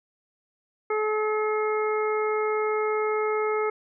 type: harmonic tone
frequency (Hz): 428.8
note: A4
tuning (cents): -45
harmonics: 1 / 2 / 3 / 4 / 5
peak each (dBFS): -24 / -33 / -30 / -44 / -34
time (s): 0.9-3.7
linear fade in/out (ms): 5
effects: none